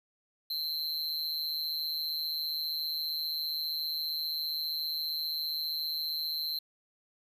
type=tone with amplitude modulation; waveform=square; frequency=4114 Hz; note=C8; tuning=30 cents flat; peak=-28 dBFS; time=0.5-6.59 s; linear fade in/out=5 ms; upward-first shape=sine; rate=155 Hz; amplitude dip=95%; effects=none